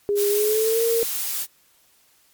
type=tone with pitch glide; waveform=sine; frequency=408.1 to 460.7 Hz; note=G#4 to A#4; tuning=-30 to -20 cents; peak=-18 dBFS; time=0.09-1.03 s; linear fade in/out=0 ms; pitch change=+210 cents; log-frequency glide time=0.29-0.83 s
type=noise; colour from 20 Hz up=blue; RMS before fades=-26 dBFS; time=0.15-1.47 s; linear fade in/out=50 ms
effects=white hiss -59 dBFS RMS until 2.33 s + MP3 96 kbps